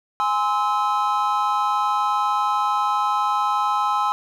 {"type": "chord", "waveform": "triangle", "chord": "Ab augmented", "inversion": "none", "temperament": "just", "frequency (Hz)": [830.6, 1038.3, 1297.8], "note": ["Ab5", "C6", "E6"], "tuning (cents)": [0, -14, -27], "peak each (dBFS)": -21, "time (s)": [0.2, 4.12], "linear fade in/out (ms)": 0, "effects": []}